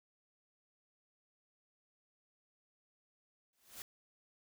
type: noise with exponential growth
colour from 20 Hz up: white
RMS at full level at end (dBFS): -44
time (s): 3.53-3.82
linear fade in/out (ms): 1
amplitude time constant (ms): 61
effects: none